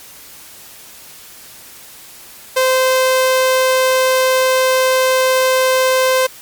sawtooth tone, 518 Hz, C5, 17 cents flat, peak -7 dBFS, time 2.56-6.27 s, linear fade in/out 10 ms, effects white hiss -38 dBFS RMS until 6.41 s + MP3 96 kbps

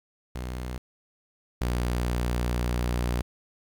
sawtooth tone pair in turn, 62 / 60.41 Hz, B1 / B1, +7 / -38 cents, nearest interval unison, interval 45 cents, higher first, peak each -28 / -21 dBFS, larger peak second, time 0.35-0.78 / 1.61-3.22 s, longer second, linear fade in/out 5 ms, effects 10-bit

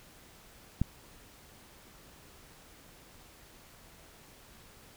click, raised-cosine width 5 ms, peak -14 dBFS, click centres 0.816 s, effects pink hiss -56 dBFS RMS until 4.96 s

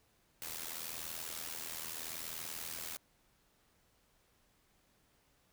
white noise with amplitude modulation, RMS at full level -40 dBFS, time 0.42-2.97 s, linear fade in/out 0 ms, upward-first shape sine, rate 80.8 Hz, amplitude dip 75%, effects pink hiss -72 dBFS RMS until 5.52 s

